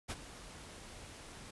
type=noise with ADSR envelope; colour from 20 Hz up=pink; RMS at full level=-38 dBFS; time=0.08-1.51 s; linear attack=28 ms; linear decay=36 ms; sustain=-13 dB; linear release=8 ms; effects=resampled to 24000 Hz